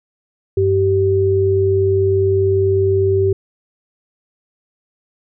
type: tone pair together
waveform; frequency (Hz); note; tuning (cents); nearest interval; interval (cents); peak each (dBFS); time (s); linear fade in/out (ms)
sine; 96.63 / 387.5; G2 / G4; -24 / -20; 2 octaves; 2404; -17 / -13; 0.57-3.33; 5
effects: none